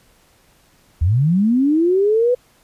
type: linear sweep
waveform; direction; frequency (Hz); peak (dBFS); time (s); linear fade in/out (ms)
sine; up; 72.9 to 504; -12; 1.01-2.35; 10
effects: pink hiss -55 dBFS RMS until 2.63 s + resampled to 32000 Hz